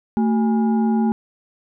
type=tone with frequency modulation; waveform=sine; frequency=223.2 Hz; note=A3; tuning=25 cents sharp; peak=-15 dBFS; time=0.17-1.12 s; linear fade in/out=0 ms; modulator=601 Hz; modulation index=0.54; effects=none